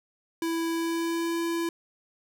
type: tone with pitch glide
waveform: square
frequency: 330.8 to 336 Hz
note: E4 to E4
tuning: +6 to +33 cents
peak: -27 dBFS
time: 0.42-1.69 s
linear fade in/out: 2 ms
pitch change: +27 cents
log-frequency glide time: 0.69-1.42 s
effects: none